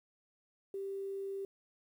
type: tone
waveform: sine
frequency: 392 Hz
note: G4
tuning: in tune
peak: -37 dBFS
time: 0.74-1.45 s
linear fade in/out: 2 ms
effects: 11-bit